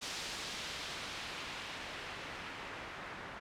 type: noise with low-pass filter sweep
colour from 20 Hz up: white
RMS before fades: -44 dBFS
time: 0.01-3.4 s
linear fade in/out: 20 ms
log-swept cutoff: 5300 to 1600 Hz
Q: 1
effects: none